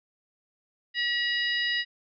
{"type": "harmonic tone with a mistuned harmonic", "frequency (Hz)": 960, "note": "B5", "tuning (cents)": -49, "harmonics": [2, 3, 4, 5], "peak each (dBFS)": [-27, -31, -33, -35], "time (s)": [0.94, 1.85], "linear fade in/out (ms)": 50, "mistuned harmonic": 5, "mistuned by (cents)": 36, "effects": []}